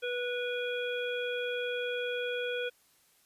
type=harmonic tone with a mistuned harmonic; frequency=490 Hz; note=B4; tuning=14 cents flat; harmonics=1 / 3 / 5 / 7; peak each=-33 / -38 / -40 / -41 dBFS; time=0.02-2.7 s; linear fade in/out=20 ms; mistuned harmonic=7; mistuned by=-50 cents; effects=white hiss -66 dBFS RMS until 3.25 s + resampled to 32000 Hz